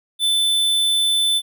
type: tone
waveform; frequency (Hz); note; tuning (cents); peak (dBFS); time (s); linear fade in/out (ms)
square; 3520; A7; 0; -16; 0.19-1.42; 50
effects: none